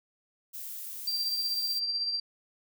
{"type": "noise", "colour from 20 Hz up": "violet", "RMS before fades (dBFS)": -40, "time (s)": [0.53, 1.8], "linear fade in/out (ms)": 20}
{"type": "tone with tremolo", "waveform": "sine", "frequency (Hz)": 4712, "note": "D8", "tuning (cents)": 5, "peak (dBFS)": -26, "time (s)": [1.07, 2.2], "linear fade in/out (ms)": 5, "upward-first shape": "triangle", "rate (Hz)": 16, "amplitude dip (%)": 50}
{"effects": []}